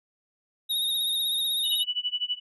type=tone with vibrato; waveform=square; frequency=3729 Hz; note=A#7; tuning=in tune; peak=-25 dBFS; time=0.69-1.84 s; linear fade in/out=20 ms; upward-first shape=triangle; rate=16 Hz; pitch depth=51 cents each way
type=tone with tremolo; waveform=sine; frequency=2960 Hz; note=F#7; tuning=in tune; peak=-23 dBFS; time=1.63-2.4 s; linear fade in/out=50 ms; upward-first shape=sine; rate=12 Hz; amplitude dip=95%
effects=none